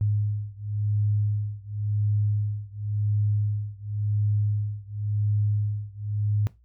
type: beating tone pair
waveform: sine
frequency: 103.83 / 104.76 Hz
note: G#2 / G#2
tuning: 0 / +16 cents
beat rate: 0.93 Hz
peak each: -26 / -27 dBFS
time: 0.01-6.47 s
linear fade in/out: 0 ms
effects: noise-tail reverb RT60 0.2 s tail -17 dB re dry + added 60 Hz sine -55 dBFS peak until 6.64 s